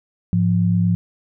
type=tone pair together; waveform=sine; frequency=105.84 / 174.61 Hz; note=G#2 / F3; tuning=+33 / 0 cents; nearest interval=major sixth; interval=867 cents; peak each=-18 / -16 dBFS; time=0.33-0.95 s; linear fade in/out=0 ms; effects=none